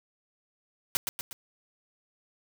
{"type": "noise with echo", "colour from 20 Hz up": "white", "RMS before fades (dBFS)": -26, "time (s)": [0.95, 0.97], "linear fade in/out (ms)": 0, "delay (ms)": 120, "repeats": 3, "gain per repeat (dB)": -5, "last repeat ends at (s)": 1.33, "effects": []}